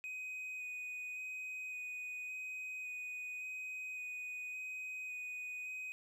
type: tone with vibrato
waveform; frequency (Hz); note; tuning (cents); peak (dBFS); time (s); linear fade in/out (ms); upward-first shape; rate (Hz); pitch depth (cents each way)
triangle; 2500; D#7; +8; -40; 0.04-5.92; 0; square; 0.89; 8
effects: none